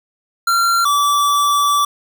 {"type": "tone pair in turn", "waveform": "square", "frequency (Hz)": [1373, 1156.7], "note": ["F6", "D6"], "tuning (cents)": [-30, -27], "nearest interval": "minor third", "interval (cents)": 297, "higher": "first", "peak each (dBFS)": -13, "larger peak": "neither", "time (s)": [[0.47, 0.85], [0.85, 1.85]], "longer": "second", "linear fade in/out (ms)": 5, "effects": []}